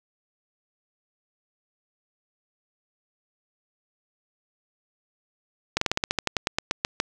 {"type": "slowing click train", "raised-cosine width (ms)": 0.2, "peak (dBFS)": -5, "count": 15, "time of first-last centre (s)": [5.77, 7.001], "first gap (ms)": 44, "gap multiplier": 1.1, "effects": []}